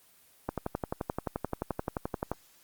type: click train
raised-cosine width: 1 ms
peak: -16 dBFS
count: 22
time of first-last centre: 0.49-2.316 s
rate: 11.5 Hz
effects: white hiss -61 dBFS RMS until 2.63 s + Opus 24 kbps